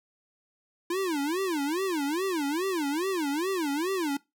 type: tone with vibrato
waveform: square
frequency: 329.6 Hz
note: E4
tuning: in tune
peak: -27 dBFS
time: 0.9-4.17 s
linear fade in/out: 5 ms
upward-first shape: sine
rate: 2.4 Hz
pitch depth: 290 cents each way
effects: noise-tail reverb RT60 0.2 s tail -20 dB re dry